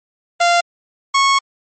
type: tone pair in turn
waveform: sawtooth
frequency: 693 / 1100.1 Hz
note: F5 / C#6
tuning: -14 / -14 cents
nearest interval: minor sixth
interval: 800 cents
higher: second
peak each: -7 dBFS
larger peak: neither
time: 0.4-0.61 / 1.14-1.39 s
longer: second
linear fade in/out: 10 ms
effects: MP3 32 kbps